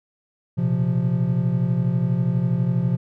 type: chord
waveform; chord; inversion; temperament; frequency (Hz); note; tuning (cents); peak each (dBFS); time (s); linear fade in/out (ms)
triangle; Bb suspended second; none; equal with one note detuned; 118.58 / 130.81 / 174.61; Bb2 / C3 / F3; +30 / 0 / 0; -23 / -20 / -20; 0.57-2.97; 20
effects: none